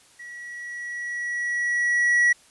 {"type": "tone with level ramp", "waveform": "triangle", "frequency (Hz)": 1929, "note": "B6", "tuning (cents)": -41, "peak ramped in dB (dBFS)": [-36, -13], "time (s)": [0.19, 2.33], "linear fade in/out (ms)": 10, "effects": ["white hiss -55 dBFS RMS until 2.5 s", "resampled to 24000 Hz"]}